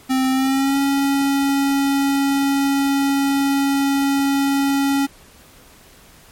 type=tone with pitch glide; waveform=square; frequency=261.6 to 277 Hz; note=C4 to C#4; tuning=0 to -1 cents; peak=-16 dBFS; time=0.09-5.07 s; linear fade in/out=20 ms; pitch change=+99 cents; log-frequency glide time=0.31-0.78 s; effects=pink hiss -47 dBFS RMS until 6.31 s + MP3 64 kbps